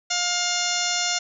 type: harmonic tone with a mistuned harmonic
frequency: 708 Hz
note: F5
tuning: 23 cents sharp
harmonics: 1 / 2 / 3 / 4 / 5 / 6 / 7 / 8 / 9 / 10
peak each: -31 / -31 / -31 / -31 / -31 / -31 / -31 / -31 / -31 / -31 dBFS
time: 0.1-1.19 s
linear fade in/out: 10 ms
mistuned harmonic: 7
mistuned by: +80 cents
effects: none